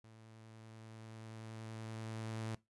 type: tone with level ramp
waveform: sawtooth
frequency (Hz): 111.2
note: A2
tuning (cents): +19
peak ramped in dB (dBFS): -54 to -35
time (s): 0.04-2.55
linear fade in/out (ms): 0
effects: noise-tail reverb RT60 0.2 s tail -20 dB re dry + resampled to 24000 Hz